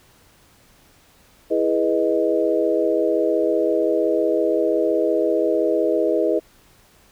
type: chord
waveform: sine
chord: E major seventh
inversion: none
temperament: equal with one note detuned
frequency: 329.6 / 415.3 / 490.8 / 622.3 Hz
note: E4 / G#4 / B4 / D#5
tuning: 0 / 0 / -11 / 0 cents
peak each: -22 dBFS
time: 1.5-6.4 s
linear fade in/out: 20 ms
effects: pink hiss -54 dBFS RMS until 7.11 s